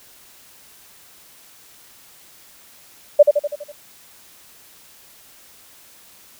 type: tone with echo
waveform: sine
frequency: 586 Hz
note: D5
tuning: 4 cents flat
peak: -3 dBFS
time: 3.19-3.23 s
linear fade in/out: 10 ms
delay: 82 ms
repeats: 6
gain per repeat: -5 dB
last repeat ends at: 3.722 s
effects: white hiss -48 dBFS RMS until 6.39 s